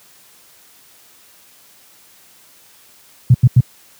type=tone bursts; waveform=sine; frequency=123.47 Hz; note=B2; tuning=in tune; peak=-3 dBFS; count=3; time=3.3-3.605 s; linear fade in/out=5 ms; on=43 ms; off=88 ms; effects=white hiss -48 dBFS RMS until 3.99 s + high-pass 80 Hz 12 dB/octave